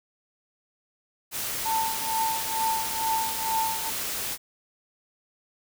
white noise, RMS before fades -31 dBFS, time 1.31-4.38 s, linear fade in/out 50 ms
sine tone with tremolo, 894 Hz, A5, 27 cents sharp, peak -22 dBFS, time 1.65-3.9 s, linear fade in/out 10 ms, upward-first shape triangle, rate 2.2 Hz, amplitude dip 90%
effects none

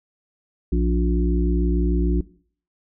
harmonic tone with a mistuned harmonic, 59.1 Hz, A#1, 24 cents sharp, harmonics 1 / 3 / 5 / 6, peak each -19 / -24 / -26 / -27 dBFS, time 0.72-2.21 s, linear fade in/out 5 ms, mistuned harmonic 5, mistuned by -45 cents, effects noise-tail reverb RT60 0.5 s tail -19 dB re dry

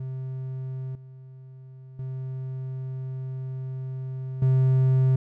triangle tone with level steps, 130.81 Hz, C3, in tune, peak -28 / -40 / -28 / -15 dBFS, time 0-5.16 s, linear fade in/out 5 ms, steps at 0.95 / 1.99 / 4.42 s, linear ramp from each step 2 ms, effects none

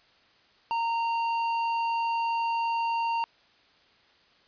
triangle tone with hard clipping, 923 Hz, A#5, 17 cents flat, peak -27 dBFS, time 0.71-3.24 s, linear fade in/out 0 ms, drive 12 dB, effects white hiss -61 dBFS RMS until 4.47 s + resampled to 11025 Hz

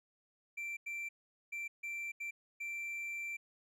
triangle tone bursts at uneven times, 2349 Hz, D7, in tune, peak -37 dBFS, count 6, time 0.57-0.77 / 0.86-1.09 / 1.52-1.68 / 1.83-2.12 / 2.2-2.31 / 2.6-3.37 s, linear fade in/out 10 ms, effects none

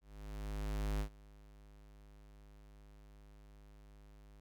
square tone with ADSR envelope, 51.3 Hz, G#1, 21 cents flat, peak -34 dBFS, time 0.01-4.4 s, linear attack 990 ms, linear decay 89 ms, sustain -23 dB, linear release 4 ms, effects none

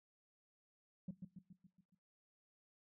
sine tone with echo, 183 Hz, F#3, 19 cents flat, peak -39 dBFS, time 1.08-1.11 s, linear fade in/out 5 ms, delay 140 ms, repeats 6, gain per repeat -5 dB, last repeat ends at 1.95 s, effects noise-tail reverb RT60 0.4 s tail -18 dB re dry + tanh soft clip ceiling -40 dBFS

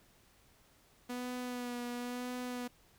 sawtooth tone with vibrato, 245.6 Hz, B3, 9 cents flat, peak -34 dBFS, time 1.09-2.68 s, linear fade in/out 10 ms, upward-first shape sine, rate 0.98 Hz, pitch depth 24 cents each way, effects pink hiss -66 dBFS RMS until 2.98 s

